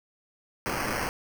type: noise with sample-and-hold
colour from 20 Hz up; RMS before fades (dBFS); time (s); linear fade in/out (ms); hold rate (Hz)
blue; -30; 0.66-1.09; 0; 3675
effects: none